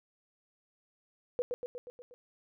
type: tone with echo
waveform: sine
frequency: 491 Hz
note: B4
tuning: 10 cents flat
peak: -27 dBFS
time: 1.39-1.42 s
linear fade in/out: 0 ms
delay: 120 ms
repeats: 6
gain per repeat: -4 dB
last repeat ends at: 2.14 s
effects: none